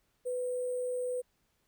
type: tone with sample-and-hold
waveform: sine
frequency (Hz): 498.1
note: B4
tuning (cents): +15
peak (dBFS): -31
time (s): 0.25-1.22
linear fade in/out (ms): 20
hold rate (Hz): 8820
effects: pink hiss -75 dBFS RMS until 1.67 s